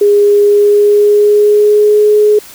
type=tone with pitch glide; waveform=sine; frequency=410 to 420.8 Hz; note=G#4 to G#4; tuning=-22 to +23 cents; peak=-4 dBFS; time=0.01-2.39 s; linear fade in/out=5 ms; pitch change=+45 cents; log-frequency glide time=0.39-2.04 s; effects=white hiss -34 dBFS RMS until 2.54 s